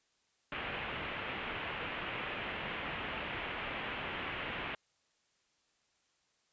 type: low-pass noise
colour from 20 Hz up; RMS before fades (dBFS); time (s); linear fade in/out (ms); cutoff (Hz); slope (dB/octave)
white; -40; 0.52-4.75; 2; 3000; 48
effects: white hiss -75 dBFS RMS until 6.52 s + resampled to 16000 Hz